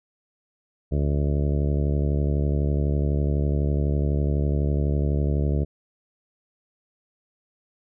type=harmonic tone; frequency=72 Hz; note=D2; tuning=34 cents flat; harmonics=1 / 2 / 3 / 4 / 5 / 6 / 7 / 8 / 9; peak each=-22 / -25 / -32 / -34 / -34 / -35 / -40 / -39 / -41 dBFS; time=0.91-5.65 s; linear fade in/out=20 ms; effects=none